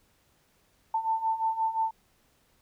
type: beating tone pair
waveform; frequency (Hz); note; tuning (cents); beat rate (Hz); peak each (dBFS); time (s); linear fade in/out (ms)
sine; 888 / 893.7; A5 / A5; +16 / +27; 5.7; -31 / -27; 0.94-1.91; 5
effects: pink hiss -67 dBFS RMS until 2.61 s